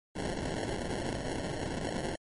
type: noise with sample-and-hold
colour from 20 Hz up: violet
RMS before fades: -35 dBFS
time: 0.15-2.16 s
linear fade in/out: 10 ms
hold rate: 1225 Hz
effects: MP3 48 kbps